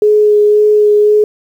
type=tone with vibrato; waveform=sine; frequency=420 Hz; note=G#4; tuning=19 cents sharp; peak=-5 dBFS; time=0.02-1.24 s; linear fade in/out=2 ms; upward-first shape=sine; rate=1.9 Hz; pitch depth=12 cents each way; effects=7-bit